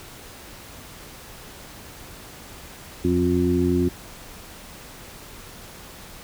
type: harmonic tone with a mistuned harmonic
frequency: 88.6 Hz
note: F2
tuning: 25 cents sharp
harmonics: 1 / 2 / 3 / 4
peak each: -25 / -25 / -22 / -22 dBFS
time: 3.04-3.89 s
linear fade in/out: 10 ms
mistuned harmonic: 1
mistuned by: -63 cents
effects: pink hiss -42 dBFS RMS until 6.23 s